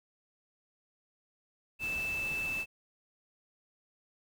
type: tone in noise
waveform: sine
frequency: 2637 Hz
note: E7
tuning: in tune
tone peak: -32 dBFS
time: 1.79-2.66 s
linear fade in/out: 50 ms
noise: pink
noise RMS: -45 dBFS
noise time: 1.79-2.66 s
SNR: +10 dB
effects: none